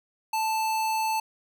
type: tone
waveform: square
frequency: 880 Hz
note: A5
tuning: in tune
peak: -25 dBFS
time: 0.33-1.2 s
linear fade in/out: 5 ms
effects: none

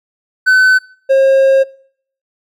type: tone pair in turn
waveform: triangle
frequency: 1515 / 537.6 Hz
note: F#6 / C5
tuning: +40 / +47 cents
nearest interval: octave + tritone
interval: 1793 cents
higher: first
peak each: -4 dBFS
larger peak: neither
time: 0.46-0.79 / 1.09-1.64 s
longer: second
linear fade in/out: 20 ms
effects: noise-tail reverb RT60 0.6 s tail -24 dB re dry

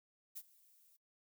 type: noise with ADSR envelope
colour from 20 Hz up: violet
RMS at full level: -45 dBFS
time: 0.35-0.97 s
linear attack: 21 ms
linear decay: 50 ms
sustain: -23 dB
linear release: 14 ms
effects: noise-tail reverb RT60 0.1 s tail -22 dB re dry

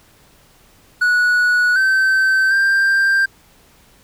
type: tone with pitch steps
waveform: triangle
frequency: 1467 / 1545 / 1583 Hz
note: F#6 / G6 / G6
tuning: -15 / -26 / +17 cents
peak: -10 dBFS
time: 1.01-3.26 s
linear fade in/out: 10 ms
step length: 750 ms
effects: pink hiss -51 dBFS RMS until 4.03 s

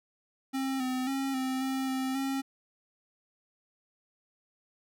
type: tone with pitch steps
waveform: square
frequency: 267.1 / 256.1 / 270.6 / 260.9 / 265.1 / 262.4 / 269.9 Hz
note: C4 / C4 / C#4 / C4 / C4 / C4 / C#4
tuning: +36 / -37 / -42 / -5 / +23 / +5 / -46 cents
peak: -30 dBFS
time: 0.53-2.42 s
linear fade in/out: 20 ms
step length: 270 ms
effects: none

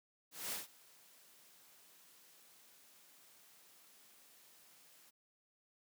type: noise with ADSR envelope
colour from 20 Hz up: white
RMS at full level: -40 dBFS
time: 0.31-5.11 s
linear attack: 210 ms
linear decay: 150 ms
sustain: -24 dB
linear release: 19 ms
effects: high-pass 150 Hz 12 dB/octave

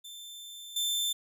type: tone with level steps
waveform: sawtooth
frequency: 3551 Hz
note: A7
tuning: 15 cents sharp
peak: -40 / -25 dBFS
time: 0.04-1.13 s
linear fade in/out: 10 ms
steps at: 0.76 s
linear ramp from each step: 5 ms
effects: none

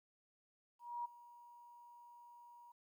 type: tone with ADSR envelope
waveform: sine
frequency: 955 Hz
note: A#5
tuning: 42 cents sharp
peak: -38 dBFS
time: 0.79-2.72 s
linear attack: 260 ms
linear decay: 11 ms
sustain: -19 dB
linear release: 5 ms
effects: 13-bit

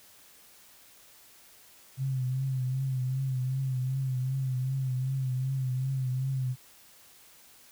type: tone with vibrato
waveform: sine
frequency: 130.81 Hz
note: C3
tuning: in tune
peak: -27 dBFS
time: 1.97-6.56 s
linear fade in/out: 50 ms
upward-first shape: triangle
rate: 2.6 Hz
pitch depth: 62 cents each way
effects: white hiss -56 dBFS RMS until 7.71 s

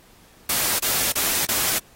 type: noise bursts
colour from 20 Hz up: white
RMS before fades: -22 dBFS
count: 4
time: 0.49-1.786 s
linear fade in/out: 5 ms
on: 300 ms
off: 32 ms
effects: pink hiss -53 dBFS RMS until 1.95 s + AAC 48 kbps

